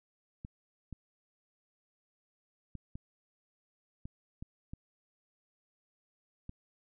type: clicks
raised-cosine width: 5 ms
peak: -30 dBFS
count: 8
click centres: 0.449 / 0.927 / 2.753 / 2.955 / 4.055 / 4.425 / 4.735 / 6.494 s
effects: none